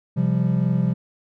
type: chord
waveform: triangle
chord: C suspended fourth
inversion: none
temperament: equal with one note detuned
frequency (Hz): 130.81 / 172.51 / 196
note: C3 / F3 / G3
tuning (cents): 0 / -21 / 0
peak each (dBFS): -20 / -19 / -22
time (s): 0.16-0.94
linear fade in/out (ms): 20
effects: none